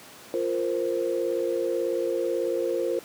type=chord; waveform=sine; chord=F suspended fourth; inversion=none; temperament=just; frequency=349.2 / 465.6 / 523.8 Hz; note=F4 / Bb4 / C5; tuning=0 / -2 / +2 cents; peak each=-28 dBFS; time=0.34-2.99 s; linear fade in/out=0 ms; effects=pink hiss -46 dBFS RMS until 3.04 s + high-pass 200 Hz 12 dB/octave